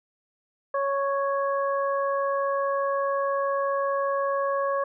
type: harmonic tone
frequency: 554.4 Hz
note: C#5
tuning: in tune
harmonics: 1 / 2 / 3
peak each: -25 / -27 / -36 dBFS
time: 0.74-4.84 s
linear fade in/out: 5 ms
effects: none